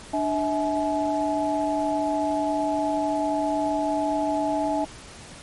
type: tone cluster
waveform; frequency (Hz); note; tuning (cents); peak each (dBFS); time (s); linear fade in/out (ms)
sine; 295.5 / 645 / 848; D4 / E5 / G#5; +11 / -38 / +36; -26; 0.13-4.85; 10
effects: pink hiss -43 dBFS RMS until 5.42 s + MP3 48 kbps